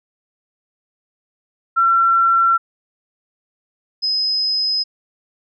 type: tone pair in turn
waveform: sine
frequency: 1356 / 5065 Hz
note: E6 / D#8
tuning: +49 / +30 cents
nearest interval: octave + major seventh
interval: 2281 cents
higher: second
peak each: -11 / -16 dBFS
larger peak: first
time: 1.76-2.58 / 4.02-4.84 s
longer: neither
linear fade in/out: 20 ms
effects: none